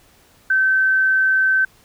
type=tone; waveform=sine; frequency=1541 Hz; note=G6; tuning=30 cents flat; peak=-13 dBFS; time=0.5-1.65 s; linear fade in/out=5 ms; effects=pink hiss -53 dBFS RMS until 1.84 s